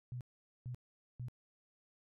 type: tone bursts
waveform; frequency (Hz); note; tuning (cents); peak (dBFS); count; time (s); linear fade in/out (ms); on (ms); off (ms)
sine; 123.8; B2; +5; -40; 3; 0.12-1.284; 0; 88; 450
effects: none